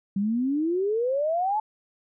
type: exponential sweep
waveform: sine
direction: up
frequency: 191.8 to 880 Hz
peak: -22 dBFS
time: 0.16-1.6 s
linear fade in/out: 5 ms
effects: none